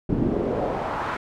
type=noise with band-pass filter sweep; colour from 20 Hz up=brown; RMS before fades=-25 dBFS; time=0.09-1.17 s; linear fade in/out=5 ms; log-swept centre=240 to 1400 Hz; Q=1.9; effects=none